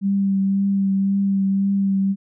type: tone with vibrato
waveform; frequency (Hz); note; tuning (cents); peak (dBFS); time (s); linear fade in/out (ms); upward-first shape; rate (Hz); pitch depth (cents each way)
sine; 196; G3; 0; -16; 0.01-2.16; 50; triangle; 1.9; 21
effects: none